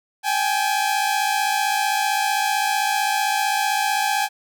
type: tone pair together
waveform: sawtooth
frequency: 788 / 843.6 Hz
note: G5 / G#5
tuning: +9 / +27 cents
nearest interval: minor second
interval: 118 cents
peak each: -18 dBFS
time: 0.23-4.29 s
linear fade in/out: 50 ms
effects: none